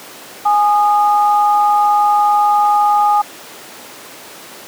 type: tone pair together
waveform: sine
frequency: 830.6 / 1230 Hz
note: G#5 / D#6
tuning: 0 / -20 cents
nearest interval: perfect fifth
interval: 680 cents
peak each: -10 / -16 dBFS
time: 0.45-3.22 s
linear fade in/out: 10 ms
effects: pink hiss -34 dBFS RMS until 4.67 s + high-pass 300 Hz 12 dB/octave